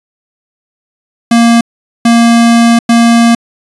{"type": "tone bursts at uneven times", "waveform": "square", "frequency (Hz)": 233.1, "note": "A#3", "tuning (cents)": 0, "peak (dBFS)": -4, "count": 3, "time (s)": [[1.31, 1.61], [2.05, 2.79], [2.89, 3.35]], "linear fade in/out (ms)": 5, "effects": ["resampled to 24000 Hz"]}